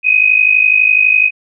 sine tone pair together, 2489 / 2541 Hz, D#7 / D#7, 0 / +36 cents, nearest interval unison, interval 36 cents, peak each -10 dBFS, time 0.03-1.31 s, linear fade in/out 50 ms, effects none

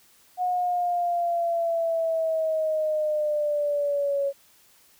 sine linear sweep, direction down, 729 to 554.4 Hz, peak -22 dBFS, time 0.37-4.33 s, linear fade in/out 50 ms, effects white hiss -58 dBFS RMS until 4.99 s

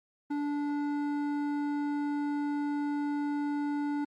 triangle tone with hard clipping, 290.7 Hz, D4, 18 cents flat, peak -31 dBFS, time 0.3-4.05 s, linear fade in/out 10 ms, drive 14 dB, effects Opus 24 kbps

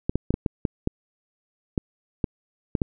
clicks, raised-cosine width 3 ms, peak -9 dBFS, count 11, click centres 0.095 / 0.156 / 0.306 / 0.341 / 0.462 / 0.652 / 0.874 / 1.778 / 2.242 / 2.752 / 2.818 s, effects none

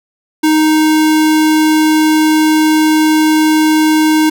square tone, 311.1 Hz, D#4, in tune, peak -8 dBFS, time 0.43-4.3 s, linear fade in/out 10 ms, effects none

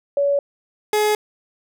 sine / 30% pulse tone pair in turn, 566 / 422.7 Hz, C#5 / G#4, +36 / +31 cents, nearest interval perfect fourth, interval 505 cents, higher first, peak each -15 / -13 dBFS, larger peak second, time 0.17-0.39 / 0.93-1.15 s, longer neither, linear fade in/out 2 ms, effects none

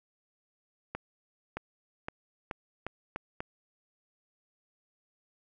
accelerating click train, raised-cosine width 0.5 ms, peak -20 dBFS, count 7, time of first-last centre 0.95-3.405 s, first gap 620 ms, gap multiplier 0.83, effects none

